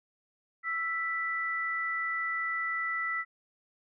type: tone pair together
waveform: sine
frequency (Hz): 1328.6 / 1974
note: E6 / B6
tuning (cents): +13 / -1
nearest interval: perfect fifth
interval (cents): 686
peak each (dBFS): -34 / -31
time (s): 0.63-3.25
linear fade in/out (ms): 50
effects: none